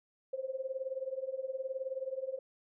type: tone with tremolo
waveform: sine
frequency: 527 Hz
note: C5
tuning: 12 cents sharp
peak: -31 dBFS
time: 0.33-2.39 s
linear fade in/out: 5 ms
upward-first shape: triangle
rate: 19 Hz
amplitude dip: 95%
effects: none